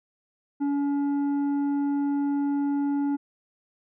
sine tone with tanh clipping, 283.9 Hz, C#4, 41 cents sharp, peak -24 dBFS, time 0.6-3.17 s, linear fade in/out 20 ms, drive 7 dB, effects none

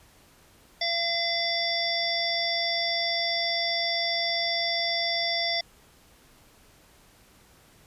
harmonic tone with a mistuned harmonic, 680 Hz, F5, 46 cents flat, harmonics 1 / 3 / 5 / 7 / 8, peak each -31 / -31 / -31 / -31 / -31 dBFS, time 0.81-5.61 s, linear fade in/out 5 ms, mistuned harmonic 5, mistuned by +44 cents, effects pink hiss -57 dBFS RMS until 7.86 s + resampled to 32000 Hz

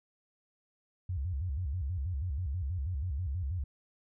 sine tone with vibrato, 78.7 Hz, D#2, 20 cents sharp, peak -31 dBFS, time 1.09-3.64 s, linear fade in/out 5 ms, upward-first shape square, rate 6.2 Hz, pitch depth 250 cents each way, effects none

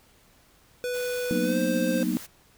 square tone with pitch glide, 493.9 to 523.3 Hz, B4 to C5, 0 to 0 cents, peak -28 dBFS, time 0.84-2.03 s, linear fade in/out 0 ms, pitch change +100 cents, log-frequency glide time 1.42-1.58 s
white noise, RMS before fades -42 dBFS, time 0.93-2.27 s, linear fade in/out 20 ms
sine chord, B major seventh, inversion second, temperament just, 185.21 / 231.5 / 246.9 / 308.7 Hz, F#3 / A#3 / B3 / D#4, +2 / -12 / 0 / -14 cents, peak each -29 dBFS, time 1.31-2.17 s, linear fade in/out 0 ms
effects pink hiss -59 dBFS RMS until 2.57 s

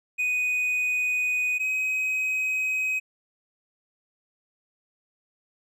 triangle tone pair in turn, 2489 / 2528 Hz, D#7 / D#7, 0 / +27 cents, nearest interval unison, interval 27 cents, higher second, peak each -21 / -22 dBFS, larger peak first, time 0.18-1.59 / 1.59-3 s, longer neither, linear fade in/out 20 ms, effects none

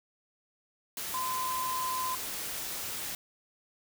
sine tone in noise, 1025 Hz, C6, 36 cents flat, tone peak -31 dBFS, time 1.14-2.15 s, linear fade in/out 2 ms, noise white, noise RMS -37 dBFS, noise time 0.97-3.15 s, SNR +3 dB, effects none

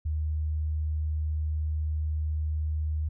sine tone, 77 Hz, D#2, 17 cents flat, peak -26 dBFS, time 0.05-3.09 s, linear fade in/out 10 ms, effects none

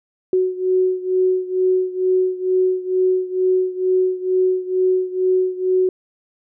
sine beating tone pair, 370 / 372.2 Hz, F#4 / F#4, 0 / +10 cents, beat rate 2.2 Hz, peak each -17 / -20 dBFS, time 0.33-5.89 s, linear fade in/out 2 ms, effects none

